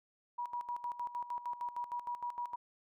sine tone with tremolo, 965 Hz, B5, 40 cents flat, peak -35 dBFS, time 0.38-2.56 s, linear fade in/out 10 ms, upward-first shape square, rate 6.5 Hz, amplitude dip 75%, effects none

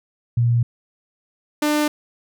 sine / sawtooth tone pair in turn, 118.7 / 299.1 Hz, A#2 / D4, +32 / +32 cents, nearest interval octave + major third, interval 1600 cents, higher second, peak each -14 / -13 dBFS, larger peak second, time 0.37-0.63 / 1.62-1.88 s, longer neither, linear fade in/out 5 ms, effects none

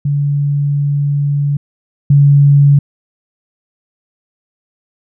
sine tone pair in turn, 143.3 / 142.23 Hz, D3 / C#3, -42 / +45 cents, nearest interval unison, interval 13 cents, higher first, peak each -11 / -4 dBFS, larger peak second, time 0.05-1.57 / 2.1-2.79 s, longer first, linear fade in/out 5 ms, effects none

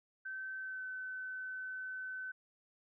sine tone with pitch glide, 1540 to 1518.8 Hz, G6 to F#6, -31 to +45 cents, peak -40 dBFS, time 0.25-2.32 s, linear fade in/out 10 ms, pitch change -24 cents, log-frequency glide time 0.59-0.84 s, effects none

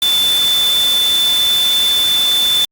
sine tone in noise, 3520 Hz, A7, in tune, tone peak -11 dBFS, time 0.02-2.65 s, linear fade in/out 2 ms, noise white, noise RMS -22 dBFS, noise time 0.02-2.65 s, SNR +8 dB, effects Opus 48 kbps

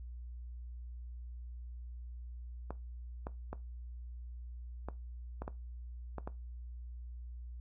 clicks, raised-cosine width 1 ms, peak -26 dBFS, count 8, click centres 2.706 / 3.269 / 3.53 / 4.886 / 5.42 / 5.479 / 6.183 / 6.275 s, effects noise-tail reverb RT60 0.2 s tail -17 dB re dry + added 60 Hz sine -43 dBFS peak until 7.6 s

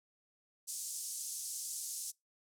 pink band-pass noise, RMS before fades -42 dBFS, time 0.67-2.12 s, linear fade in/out 20 ms, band 6100 to 11000 Hz, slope 24 dB/octave, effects noise-tail reverb RT60 0.2 s tail -25 dB re dry

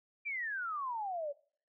sine exponential sweep, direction down, 2400 to 554 Hz, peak -35 dBFS, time 0.25-1.33 s, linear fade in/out 20 ms, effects noise-tail reverb RT60 0.5 s tail -22 dB re dry

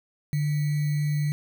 sine tone with sample-and-hold, 148.2 Hz, D3, 16 cents sharp, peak -22 dBFS, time 0.33-1.32 s, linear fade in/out 0 ms, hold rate 2100 Hz, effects none

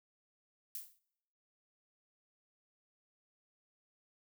violet noise with exponential decay, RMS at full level -39 dBFS, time 0.75-0.99 s, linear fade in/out 1 ms, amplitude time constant 52 ms, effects noise-tail reverb RT60 0.9 s tail -26 dB re dry

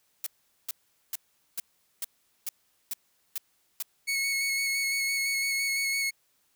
blue noise bursts, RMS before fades -32 dBFS, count 9, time 0.24-3.825 s, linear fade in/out 2 ms, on 25 ms, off 420 ms
sawtooth tone with vibrato, 2200 Hz, C#7, 14 cents flat, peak -23 dBFS, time 4.07-6.11 s, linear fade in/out 20 ms, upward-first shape square, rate 5.9 Hz, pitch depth 15 cents each way
effects white hiss -70 dBFS RMS until 6.55 s

